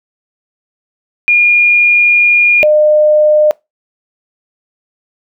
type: tone pair in turn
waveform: sine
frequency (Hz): 2424 / 606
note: D#7 / D#5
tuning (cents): -46 / -46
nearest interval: 2 octaves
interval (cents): 2400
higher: first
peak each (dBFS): -5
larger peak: neither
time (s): 1.28-2.63 / 2.63-3.51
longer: first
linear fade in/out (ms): 0
effects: noise-tail reverb RT60 0.2 s tail -23 dB re dry